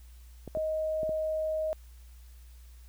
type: clicks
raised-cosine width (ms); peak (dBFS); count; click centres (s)
2; -26; 4; 0.477 / 0.572 / 1.032 / 1.093
type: tone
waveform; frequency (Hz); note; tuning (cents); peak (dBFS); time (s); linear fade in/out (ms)
sine; 627; D#5; +13; -28; 0.55-1.73; 0
effects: added 60 Hz sine -48 dBFS peak until 2.88 s + white hiss -63 dBFS RMS until 2.88 s